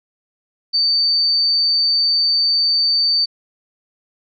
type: tone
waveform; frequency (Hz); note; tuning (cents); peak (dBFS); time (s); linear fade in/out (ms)
sine; 4581; D8; -44; -13; 0.73-3.26; 20
effects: none